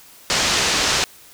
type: low-pass noise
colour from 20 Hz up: white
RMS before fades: -19 dBFS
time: 0.3-1.04 s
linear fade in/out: 0 ms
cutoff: 6500 Hz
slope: 24 dB/octave
effects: white hiss -46 dBFS RMS until 1.33 s